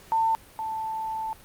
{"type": "tone pair in turn", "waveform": "sine", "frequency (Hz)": [897, 882.6], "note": ["A5", "A5"], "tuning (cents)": [33, 5], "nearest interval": "unison", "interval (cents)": 28, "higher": "first", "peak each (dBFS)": [-20, -28], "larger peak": "first", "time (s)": [[0.12, 0.35], [0.59, 1.33]], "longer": "second", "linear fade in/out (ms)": 0, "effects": ["pink hiss -51 dBFS RMS until 1.44 s", "Opus 48 kbps"]}